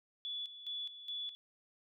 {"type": "tone with tremolo", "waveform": "sine", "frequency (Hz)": 3433, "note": "A7", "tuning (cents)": -43, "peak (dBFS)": -38, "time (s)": [0.25, 1.35], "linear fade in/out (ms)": 0, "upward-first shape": "square", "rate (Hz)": 2.4, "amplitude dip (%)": 70, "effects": []}